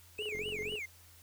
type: tone with vibrato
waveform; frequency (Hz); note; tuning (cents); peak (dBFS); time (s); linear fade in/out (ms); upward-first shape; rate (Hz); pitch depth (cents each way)
triangle; 2489; D#7; 0; -36; 0.18-0.86; 10; sine; 4.1; 300
type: tone with tremolo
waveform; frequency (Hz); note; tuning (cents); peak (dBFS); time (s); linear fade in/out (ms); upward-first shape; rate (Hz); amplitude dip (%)
sine; 424.1; G#4; +36; -37; 0.19-0.79; 0; square; 15; 65
type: click train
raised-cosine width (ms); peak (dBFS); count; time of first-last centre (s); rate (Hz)
3; -36; 19; 0.35-0.74; 46.2
effects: added 86 Hz sine -60 dBFS peak until 1.22 s + white hiss -60 dBFS RMS until 1.22 s